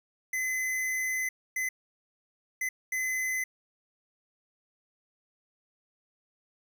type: tone bursts at uneven times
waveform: square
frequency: 2033 Hz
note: B6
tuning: 50 cents sharp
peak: -29 dBFS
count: 4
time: 0.33-1.29 / 1.56-1.69 / 2.61-2.69 / 2.92-3.44 s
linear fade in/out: 5 ms
effects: none